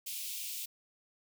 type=high-pass noise; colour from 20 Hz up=white; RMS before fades=-40 dBFS; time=0.06-0.66 s; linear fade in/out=10 ms; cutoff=2400 Hz; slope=48 dB/octave; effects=none